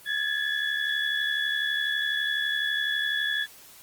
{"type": "tone cluster", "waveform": "sine", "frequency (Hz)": [1667, 1739, 3400], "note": ["G#6", "A6", "G#7"], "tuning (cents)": [6, -21, 40], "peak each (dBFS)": -29, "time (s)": [0.05, 3.47], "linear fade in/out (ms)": 50, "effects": ["white hiss -50 dBFS RMS until 3.82 s", "Opus 24 kbps"]}